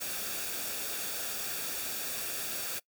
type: noise with comb filter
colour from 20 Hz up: white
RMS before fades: -36 dBFS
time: 0-2.8 s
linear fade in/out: 20 ms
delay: 0.98 ms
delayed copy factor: -0.5
effects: noise-tail reverb RT60 0.1 s tail -23 dB re dry